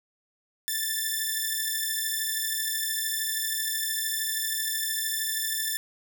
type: beating tone pair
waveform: 5% pulse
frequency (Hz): 1760 / 1773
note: A6 / A6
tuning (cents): 0 / +13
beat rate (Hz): 13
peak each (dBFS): -19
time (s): 0.68-5.77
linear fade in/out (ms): 0
effects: none